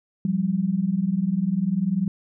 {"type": "tone pair together", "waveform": "sine", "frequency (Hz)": [175, 195.23], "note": ["F3", "G3"], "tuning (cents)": [4, -7], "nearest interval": "major second", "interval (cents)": 189, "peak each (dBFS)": [-24, -22], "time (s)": [0.25, 2.08], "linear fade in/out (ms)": 2, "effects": []}